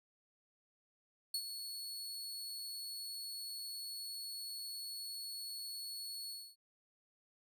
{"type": "tone with ADSR envelope", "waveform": "sawtooth", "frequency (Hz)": 4389, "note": "C#8", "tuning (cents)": -18, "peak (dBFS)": -31, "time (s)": [1.34, 6.56], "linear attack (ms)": 4, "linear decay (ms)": 66, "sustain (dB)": -9, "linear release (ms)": 260, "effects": []}